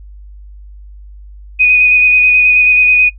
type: tone with vibrato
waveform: sine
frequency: 2487 Hz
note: D#7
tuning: 1 cent flat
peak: -5 dBFS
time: 1.59-3.1 s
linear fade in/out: 20 ms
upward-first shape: square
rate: 9.3 Hz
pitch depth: 13 cents each way
effects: noise-tail reverb RT60 0.1 s tail -22 dB re dry + added 50 Hz sine -31 dBFS peak until 3.18 s